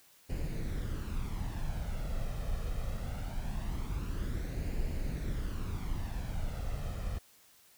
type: noise with flanger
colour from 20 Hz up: brown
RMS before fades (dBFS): -35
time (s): 0.29-7.19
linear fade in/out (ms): 10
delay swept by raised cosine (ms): 0.42 to 1.62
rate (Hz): 0.22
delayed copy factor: +0.55
effects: white hiss -62 dBFS RMS until 7.77 s